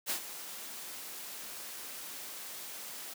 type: noise with ADSR envelope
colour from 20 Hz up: white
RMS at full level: -32 dBFS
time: 0.06-3.14 s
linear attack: 44 ms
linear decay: 91 ms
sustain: -12 dB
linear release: 9 ms
effects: high-pass 200 Hz 12 dB/octave